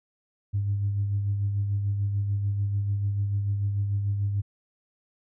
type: tone with tremolo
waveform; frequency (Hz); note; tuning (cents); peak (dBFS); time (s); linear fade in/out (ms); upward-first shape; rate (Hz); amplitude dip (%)
sine; 100.8; G2; +49; -21; 0.53-4.42; 20; sine; 6.8; 40
effects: tanh soft clip ceiling -18 dBFS